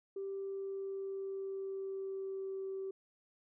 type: tone with pitch glide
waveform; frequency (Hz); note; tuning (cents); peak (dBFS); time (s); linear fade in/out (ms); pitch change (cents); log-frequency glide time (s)
sine; 391.3 to 385.2; G4 to G4; -3 to -30; -37; 0.16-2.91; 5; -27; 0.33-2.66
effects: tanh soft clip ceiling -33 dBFS